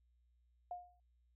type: tone with exponential decay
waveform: sine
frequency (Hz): 712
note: F5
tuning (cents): +33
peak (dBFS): -39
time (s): 0.71-1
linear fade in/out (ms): 2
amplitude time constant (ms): 63
effects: noise-tail reverb RT60 0.1 s tail -26 dB re dry + added 60 Hz sine -70 dBFS peak until 1.35 s